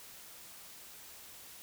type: silence
effects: white hiss -52 dBFS RMS until 1.62 s